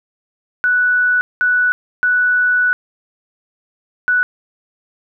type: tone bursts at uneven times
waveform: sine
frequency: 1480 Hz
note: F#6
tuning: in tune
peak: -11 dBFS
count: 4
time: 0.64-1.21 / 1.41-1.72 / 2.03-2.73 / 4.08-4.23 s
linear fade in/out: 0 ms
effects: none